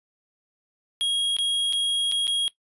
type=tone with dropouts; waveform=square; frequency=3283 Hz; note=G#7; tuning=21 cents flat; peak=-22 dBFS; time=1.01-2.48 s; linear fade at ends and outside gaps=0 ms; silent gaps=1.367-1.386 / 1.726-1.732 / 2.115-2.121 / 2.27-2.278 s; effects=noise-tail reverb RT60 0.1 s tail -18 dB re dry + resampled to 24000 Hz